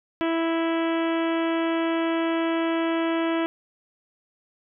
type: harmonic tone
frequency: 329.6 Hz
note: E4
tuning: in tune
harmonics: 1 / 2 / 3 / 4 / 5 / 6 / 7 / 8 / 9 / 10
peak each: -23 / -29 / -33 / -35 / -37 / -39 / -40 / -41 / -42 / -43 dBFS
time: 0.21-3.46 s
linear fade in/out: 0 ms
effects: none